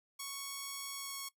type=tone with pitch glide; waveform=5% pulse; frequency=1109 to 1102.6 Hz; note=C#6 to C#6; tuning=0 to -10 cents; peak=-29 dBFS; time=0.19-1.29 s; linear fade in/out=10 ms; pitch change=-10 cents; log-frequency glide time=0.96-1.17 s; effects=noise-tail reverb RT60 0.1 s tail -19 dB re dry